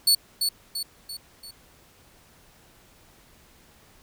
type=tone with echo; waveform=sawtooth; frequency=4435 Hz; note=C#8; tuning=in tune; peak=-13 dBFS; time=0.07-0.15 s; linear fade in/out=5 ms; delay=340 ms; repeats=4; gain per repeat=-6 dB; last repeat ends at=1.51 s; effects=pink hiss -56 dBFS RMS until 4.02 s